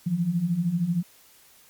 sine beating tone pair, 163.1 / 176.1 Hz, E3 / F3, -18 / +15 cents, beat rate 13 Hz, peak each -28 / -23 dBFS, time 0.06-1.03 s, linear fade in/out 10 ms, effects white hiss -55 dBFS RMS until 1.69 s + MP3 96 kbps

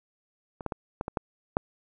clicks, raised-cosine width 1 ms, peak -24 / -16 / -17 / -16 / -18 / -13 / -9 dBFS, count 7, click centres 0.608 / 0.663 / 0.722 / 1.011 / 1.081 / 1.172 / 1.569 s, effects none

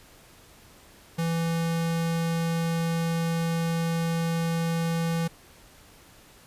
square tone, 166.1 Hz, E3, 13 cents sharp, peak -25 dBFS, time 1.18-5.28 s, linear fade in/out 10 ms, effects pink hiss -53 dBFS RMS until 6.46 s + resampled to 32000 Hz

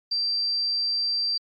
sine tone, 4699 Hz, D8, in tune, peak -21 dBFS, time 0.11-1.38 s, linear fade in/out 10 ms, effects tanh soft clip ceiling -19 dBFS + MP3 32 kbps

